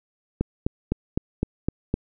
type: click train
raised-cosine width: 3 ms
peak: -9 dBFS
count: 7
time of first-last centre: 0.41-1.941 s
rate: 3.92 Hz
effects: none